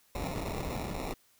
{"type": "noise with sample-and-hold", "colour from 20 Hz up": "pink", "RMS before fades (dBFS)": -36, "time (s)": [0.15, 1.14], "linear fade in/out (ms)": 2, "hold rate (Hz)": 1575, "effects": ["white hiss -66 dBFS RMS until 1.39 s"]}